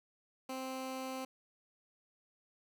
15% pulse tone, 261.6 Hz, C4, in tune, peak -33 dBFS, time 0.49-1.25 s, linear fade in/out 5 ms, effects none

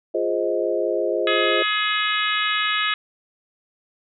sine chord, F minor seventh, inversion none, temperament equal with one note detuned, 349.2 / 415.3 / 523.3 / 627.3 Hz, F4 / Ab4 / C5 / Eb5, 0 / 0 / 0 / +14 cents, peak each -25 dBFS, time 0.14-1.63 s, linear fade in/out 10 ms
harmonic tone, 421.7 Hz, G#4, 26 cents sharp, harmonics 3 / 4 / 5 / 6 / 7 / 8 / 9, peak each -25 / -26 / -27 / -28 / -28 / -29 / -30 dBFS, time 1.27-2.94 s, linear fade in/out 2 ms
effects none

